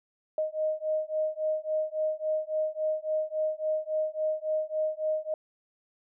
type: beating tone pair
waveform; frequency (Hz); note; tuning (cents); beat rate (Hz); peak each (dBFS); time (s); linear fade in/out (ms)
sine; 620 / 623.6; D#5 / D#5; -6 / +4; 3.6; -30; 0.38-5.34; 2
effects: none